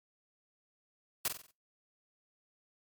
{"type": "noise with echo", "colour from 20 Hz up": "white", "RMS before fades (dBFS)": -31, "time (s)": [1.25, 1.28], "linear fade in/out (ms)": 2, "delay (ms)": 46, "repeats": 5, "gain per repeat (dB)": -7, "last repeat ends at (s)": 1.51, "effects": ["noise-tail reverb RT60 0.3 s tail -26 dB re dry", "MP3 96 kbps"]}